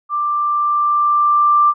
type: tone with level ramp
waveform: sine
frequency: 1181 Hz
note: D6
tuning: 9 cents sharp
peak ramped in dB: -16 to -8 dBFS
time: 0.09-1.74 s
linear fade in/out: 50 ms
effects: none